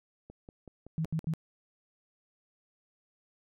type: click train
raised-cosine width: 2 ms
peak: -34 dBFS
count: 6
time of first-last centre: 0.3-1.243 s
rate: 5.3 Hz
type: tone bursts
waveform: sine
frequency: 160 Hz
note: D#3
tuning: 49 cents sharp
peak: -28 dBFS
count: 3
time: 0.98-1.337 s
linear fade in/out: 0 ms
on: 67 ms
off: 78 ms
effects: none